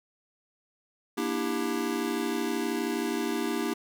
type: chord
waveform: square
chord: E half-diminished seventh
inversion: second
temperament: just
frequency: 237.3 / 296.7 / 329.6 / 395.6 Hz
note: Bb3 / D4 / E4 / G4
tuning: +31 / +18 / 0 / +16 cents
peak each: -34 dBFS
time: 1.17-3.74 s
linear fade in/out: 10 ms
effects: none